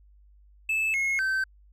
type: tone with pitch steps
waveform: triangle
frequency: 2620 / 2166 / 1546 Hz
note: E7 / C#7 / G6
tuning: -11 / -41 / -24 cents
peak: -22 dBFS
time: 0.69-1.44 s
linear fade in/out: 5 ms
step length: 250 ms
effects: added 50 Hz sine -53 dBFS peak until 1.72 s